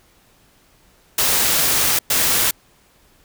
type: noise bursts at uneven times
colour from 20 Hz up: white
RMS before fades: -17 dBFS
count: 2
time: 1.18-1.99 / 2.1-2.51 s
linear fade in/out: 5 ms
effects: pink hiss -55 dBFS RMS until 3.24 s